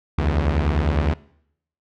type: beating tone pair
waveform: sawtooth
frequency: 71.2 / 81.1 Hz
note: C#2 / E2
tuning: +47 / -28 cents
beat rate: 9.9 Hz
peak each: -16 / -18 dBFS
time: 0.18-1.14 s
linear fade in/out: 5 ms
effects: noise-tail reverb RT60 0.7 s tail -21 dB re dry + low-pass 3000 Hz 12 dB/octave